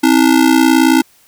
square ring-modulated tone, 292.5 Hz, D4, 7 cents flat, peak -5 dBFS, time 0.03-1.02 s, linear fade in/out 10 ms, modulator 29.5 Hz, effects white hiss -50 dBFS RMS until 1.27 s

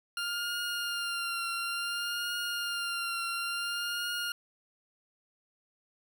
20% pulse tone with vibrato, 1400 Hz, F6, 4 cents sharp, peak -27 dBFS, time 0.17-4.32 s, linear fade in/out 2 ms, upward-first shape triangle, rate 0.57 Hz, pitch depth 34 cents each way, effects none

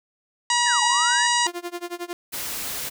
harmonic tone, 960 Hz, B5, 49 cents flat, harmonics 1 / 2 / 3 / 4 / 5 / 6 / 7 / 8 / 9, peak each -22 / -25 / -27 / -28 / -29 / -30 / -30 / -31 / -32 dBFS, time 0.5-1.47 s, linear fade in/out 2 ms
sine linear two-way sweep, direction down then up, 1864.7 to 830 to 1864.7 Hz, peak -24 dBFS, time 0.66-1.27 s, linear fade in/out 2 ms, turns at 0.83 s
sawtooth tone with tremolo, 349.2 Hz, F4, in tune, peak -23 dBFS, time 1.46-2.13 s, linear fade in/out 0 ms, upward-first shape sine, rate 11 Hz, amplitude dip 95%
white noise, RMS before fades -30 dBFS, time 2.32-2.9 s, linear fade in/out 20 ms
effects none

